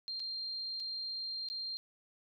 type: tone with dropouts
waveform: sine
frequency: 4186 Hz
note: C8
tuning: in tune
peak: -37 dBFS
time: 0.08-1.77 s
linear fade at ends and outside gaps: 0 ms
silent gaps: 0.196-0.201 / 0.799-0.802 / 1.487-1.5 s
effects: none